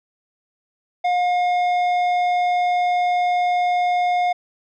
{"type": "tone with tanh clipping", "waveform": "sine", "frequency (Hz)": 715, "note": "F5", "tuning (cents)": 41, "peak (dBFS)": -18, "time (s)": [1.04, 4.33], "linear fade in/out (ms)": 10, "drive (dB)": 10, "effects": []}